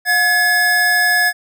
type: tone pair together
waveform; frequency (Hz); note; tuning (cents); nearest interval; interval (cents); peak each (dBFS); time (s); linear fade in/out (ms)
square; 717 / 1700.7; F5 / G#6; +45 / +41; octave + minor third; 1496; -21 / -13; 0.05-1.33; 50
effects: none